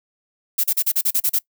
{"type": "noise bursts", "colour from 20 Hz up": "violet", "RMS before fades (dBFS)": -18, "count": 9, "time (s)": [0.58, 1.39], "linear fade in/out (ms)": 10, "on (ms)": 58, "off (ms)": 36, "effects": ["noise-tail reverb RT60 0.1 s tail -23 dB re dry"]}